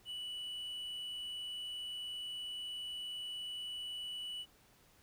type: tone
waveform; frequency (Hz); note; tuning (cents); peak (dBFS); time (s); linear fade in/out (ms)
triangle; 2957; F#7; -2; -39; 0.05-4.46; 50
effects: pink hiss -66 dBFS RMS until 5.02 s